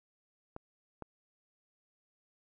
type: clicks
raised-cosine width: 1 ms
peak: -28 dBFS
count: 2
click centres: 0.564 / 1.023 s
effects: none